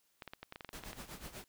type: clicks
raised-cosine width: 0.3 ms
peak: -29 dBFS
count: 11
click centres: 0.222 / 0.277 / 0.335 / 0.43 / 0.524 / 0.559 / 0.608 / 0.647 / 0.691 / 0.837 / 0.931 s
type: noise with tremolo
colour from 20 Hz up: pink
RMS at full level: -46 dBFS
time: 0.73-1.44 s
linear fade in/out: 0 ms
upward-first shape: sine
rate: 8.1 Hz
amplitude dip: 75%
effects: white hiss -75 dBFS RMS until 1.48 s